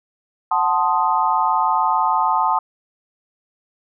sine chord, F# diminished seventh, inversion none, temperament equal, 740 / 880 / 1046.5 / 1244.5 Hz, F#5 / A5 / C6 / Eb6, 0 / 0 / 0 / 0 cents, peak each -23 / -18 / -21 / -22 dBFS, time 0.51-2.59 s, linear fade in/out 5 ms, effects none

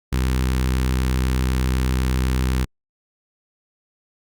sawtooth tone with notch filter, 64 Hz, C2, 38 cents flat, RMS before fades -20 dBFS, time 0.12-2.65 s, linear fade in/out 10 ms, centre 640 Hz, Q 1.1, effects Opus 48 kbps

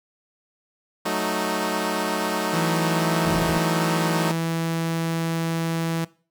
10% pulse chord, D# diminished, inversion first, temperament equal, 185 / 220 / 311.1 Hz, F#3 / A3 / D#4, 0 / 0 / 0 cents, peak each -19 dBFS, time 1.05-4.32 s, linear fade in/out 10 ms
sawtooth tone, 164.81 Hz, E3, in tune, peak -19 dBFS, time 2.53-6.05 s, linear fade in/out 10 ms
white low-pass noise, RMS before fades -30 dBFS, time 3.25-3.58 s, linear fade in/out 5 ms, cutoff 290 Hz, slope 12 dB/octave
effects noise-tail reverb RT60 0.4 s tail -21 dB re dry

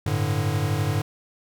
square chord, G suspended second, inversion none, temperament equal, 98 / 110 / 146.83 Hz, G2 / A2 / D3, 0 / 0 / 0 cents, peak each -27 dBFS, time 0.06-1.02 s, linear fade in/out 5 ms, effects none

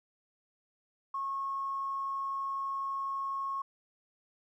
triangle tone with tanh clipping, 1092 Hz, C#6, 26 cents flat, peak -32 dBFS, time 1.14-3.62 s, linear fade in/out 5 ms, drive 3 dB, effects none

